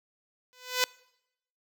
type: tone with exponential growth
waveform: 5% pulse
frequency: 502 Hz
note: B4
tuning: 28 cents sharp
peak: -9 dBFS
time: 0.53-0.84 s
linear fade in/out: 0 ms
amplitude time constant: 67 ms
effects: noise-tail reverb RT60 0.8 s tail -24 dB re dry